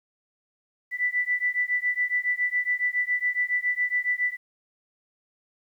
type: beating tone pair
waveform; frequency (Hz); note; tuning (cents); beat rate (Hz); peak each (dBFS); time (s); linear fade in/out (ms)
sine; 1975.5 / 1982.7; B6 / B6; 0 / +6; 7.2; -26; 0.91-4.37; 50
effects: 10-bit